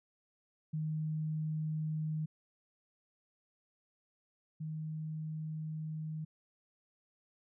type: tone pair in turn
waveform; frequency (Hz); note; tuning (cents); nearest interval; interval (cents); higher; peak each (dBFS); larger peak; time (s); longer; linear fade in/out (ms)
sine; 155.56 / 156.24; D#3 / D#3; 0 / +8; unison; 8; second; -33 / -37; first; 0.73-2.26 / 4.6-6.25; second; 10
effects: none